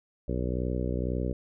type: harmonic tone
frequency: 62 Hz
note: B1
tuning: 7 cents sharp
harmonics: 1 / 2 / 3 / 4 / 5 / 6 / 7 / 8 / 9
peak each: -31 / -34 / -36 / -37 / -38 / -39 / -39 / -40 / -41 dBFS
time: 0.28-1.33 s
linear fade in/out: 5 ms
effects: none

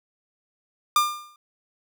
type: tone with exponential decay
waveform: 45% pulse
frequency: 1200 Hz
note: D6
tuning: 37 cents sharp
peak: -14 dBFS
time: 0.96-1.36 s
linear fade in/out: 2 ms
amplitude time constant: 85 ms
effects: none

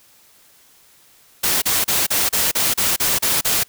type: noise bursts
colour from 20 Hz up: white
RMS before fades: -18 dBFS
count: 10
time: 1.43-3.636 s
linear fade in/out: 10 ms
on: 190 ms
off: 34 ms
effects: white hiss -52 dBFS RMS until 3.68 s

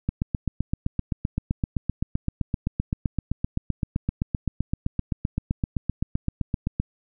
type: click train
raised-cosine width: 5 ms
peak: -11 dBFS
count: 53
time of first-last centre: 0.09-6.8 s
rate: 7.75 Hz
effects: none

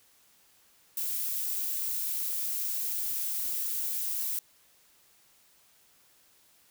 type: noise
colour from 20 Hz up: violet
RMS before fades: -32 dBFS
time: 0.97-4.39 s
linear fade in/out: 2 ms
effects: white hiss -63 dBFS RMS until 6.7 s

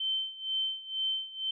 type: tone with tremolo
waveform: sine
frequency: 3093 Hz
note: G7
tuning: 24 cents flat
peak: -27 dBFS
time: 0-1.51 s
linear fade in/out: 5 ms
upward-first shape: sine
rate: 2.1 Hz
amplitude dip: 85%
effects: none

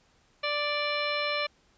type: harmonic tone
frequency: 587.3 Hz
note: D5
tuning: in tune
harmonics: 1 / 2 / 3 / 4 / 5 / 6 / 7 / 9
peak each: -32 / -34 / -38 / -32 / -38 / -40 / -37 / -45 dBFS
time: 0.43-1.47 s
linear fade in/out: 10 ms
effects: pink hiss -65 dBFS RMS until 1.77 s + resampled to 16000 Hz

